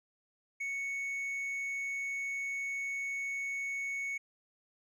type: tone with hard clipping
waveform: sine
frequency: 2217 Hz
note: C#7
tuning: in tune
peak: -35 dBFS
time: 0.6-4.18 s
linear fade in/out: 10 ms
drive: 3 dB
effects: none